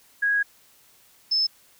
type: tone pair in turn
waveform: sine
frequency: 1651 / 5242 Hz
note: G#6 / E8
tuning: -11 / -11 cents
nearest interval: octave + minor sixth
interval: 2000 cents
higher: second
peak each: -19 dBFS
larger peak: neither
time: 0.22-0.43 / 1.31-1.47 s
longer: first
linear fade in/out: 10 ms
effects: white hiss -57 dBFS RMS until 1.79 s